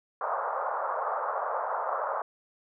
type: band-pass noise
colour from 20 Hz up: white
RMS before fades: -31 dBFS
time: 0.21-2.22 s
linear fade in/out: 2 ms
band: 510 to 1300 Hz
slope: 48 dB/octave
effects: none